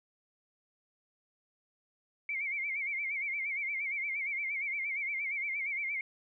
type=tone with vibrato; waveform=sine; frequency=2217 Hz; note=C#7; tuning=in tune; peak=-32 dBFS; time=2.29-6.01 s; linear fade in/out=2 ms; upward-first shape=sine; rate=8.6 Hz; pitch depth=100 cents each way; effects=none